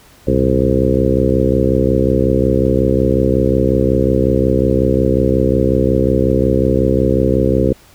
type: harmonic tone with a mistuned harmonic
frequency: 65.5 Hz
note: C2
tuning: 2 cents sharp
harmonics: 1 / 2 / 3 / 4 / 5 / 6 / 7 / 8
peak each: -19 / -19 / -19 / -19 / -19 / -19 / -19 / -19 dBFS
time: 0.27-7.73 s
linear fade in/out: 5 ms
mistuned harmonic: 2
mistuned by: -120 cents
effects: pink hiss -46 dBFS RMS until 7.94 s